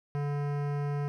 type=tone with hard clipping; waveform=sine; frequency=144.3 Hz; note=D3; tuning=30 cents flat; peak=-31 dBFS; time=0.15-1.08 s; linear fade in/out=0 ms; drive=18 dB; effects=none